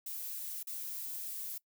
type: noise with dropouts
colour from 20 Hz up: violet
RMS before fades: -41 dBFS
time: 0.06-1.58 s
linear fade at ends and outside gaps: 5 ms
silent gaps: 0.63-0.67 s
effects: noise-tail reverb RT60 0.1 s tail -22 dB re dry